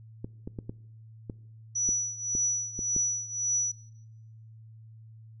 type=clicks; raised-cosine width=3 ms; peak=-23 dBFS; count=9; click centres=0.245 / 0.475 / 0.588 / 0.695 / 1.298 / 1.89 / 2.351 / 2.791 / 2.964 s
type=tone with tremolo; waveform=sine; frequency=5900 Hz; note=F#8; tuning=6 cents flat; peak=-23 dBFS; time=1.75-3.72 s; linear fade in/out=10 ms; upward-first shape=triangle; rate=1.8 Hz; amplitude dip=85%
effects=noise-tail reverb RT60 0.9 s tail -21 dB re dry + added 111 Hz sine -47 dBFS peak until 5.4 s